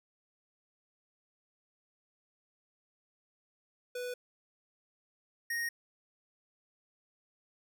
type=tone pair in turn; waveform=square; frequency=493.9 / 1864.7 Hz; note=B4 / A#6; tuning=0 / 0 cents; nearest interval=octave + major seventh; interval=2300 cents; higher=second; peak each=-37 / -33 dBFS; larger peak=second; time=3.95-4.14 / 5.5-5.69 s; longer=neither; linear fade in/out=5 ms; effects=none